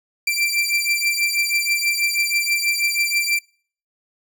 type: beating tone pair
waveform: sawtooth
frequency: 2349 / 2355.2 Hz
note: D7 / D7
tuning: 0 / +4 cents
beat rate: 6.2 Hz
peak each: -18 dBFS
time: 0.27-3.39 s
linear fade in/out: 5 ms
effects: noise-tail reverb RT60 0.5 s tail -26 dB re dry